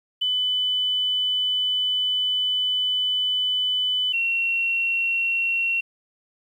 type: tone pair in turn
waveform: sine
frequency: 3000 / 2729 Hz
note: F#7 / F7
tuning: +23 / -41 cents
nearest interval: major second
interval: 164 cents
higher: first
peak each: -20 dBFS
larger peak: neither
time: 0.21-4.13 / 4.13-5.81 s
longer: first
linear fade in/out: 10 ms
effects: 9-bit